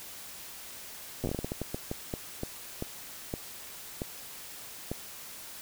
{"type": "slowing click train", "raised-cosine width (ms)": 2, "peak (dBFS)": -19, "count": 19, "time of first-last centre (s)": [1.24, 4.916], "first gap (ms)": 8, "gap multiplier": 1.32, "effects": ["white hiss -45 dBFS RMS until 5.61 s"]}